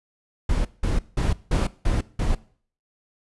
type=noise bursts; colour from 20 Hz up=brown; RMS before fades=-21 dBFS; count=6; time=0.49-2.35 s; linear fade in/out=5 ms; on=160 ms; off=180 ms; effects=noise-tail reverb RT60 0.5 s tail -20 dB re dry + resampled to 24000 Hz